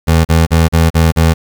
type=tone bursts; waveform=25% pulse; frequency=81.7 Hz; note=E2; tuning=15 cents flat; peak=-3 dBFS; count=6; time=0.07-1.34 s; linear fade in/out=20 ms; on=180 ms; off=38 ms; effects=7-bit